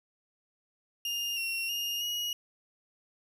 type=tone with pitch steps; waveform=35% pulse; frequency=2822 / 2735 / 2837 / 2895 Hz; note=F7 / F7 / F7 / F#7; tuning=+17 / -37 / +27 / -38 cents; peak=-29 dBFS; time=1.05-2.33 s; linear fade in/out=2 ms; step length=320 ms; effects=none